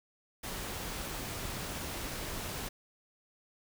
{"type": "noise with amplitude modulation", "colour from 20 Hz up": "pink", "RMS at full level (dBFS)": -38, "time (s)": [0.43, 2.69], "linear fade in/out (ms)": 10, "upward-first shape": "sine", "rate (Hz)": 226, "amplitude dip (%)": 25, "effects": []}